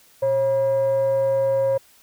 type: tone with frequency modulation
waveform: sine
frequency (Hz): 541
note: C#5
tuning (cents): -42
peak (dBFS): -16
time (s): 0.22-1.78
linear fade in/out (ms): 10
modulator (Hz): 421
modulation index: 0.29
effects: tanh soft clip ceiling -13 dBFS + white hiss -54 dBFS RMS until 2.02 s